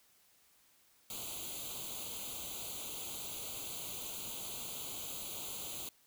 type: noise with comb filter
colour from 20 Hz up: white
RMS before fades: -43 dBFS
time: 1.1-5.89 s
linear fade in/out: 2 ms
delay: 0.28 ms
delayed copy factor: +1
effects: white hiss -68 dBFS RMS until 6.06 s